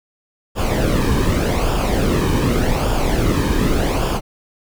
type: noise with flanger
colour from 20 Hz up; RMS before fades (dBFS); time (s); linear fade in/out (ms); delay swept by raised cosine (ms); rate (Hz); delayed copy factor
brown; -17; 0.55-4.21; 50; 0.49 to 1.49; 0.85; -0.6
effects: none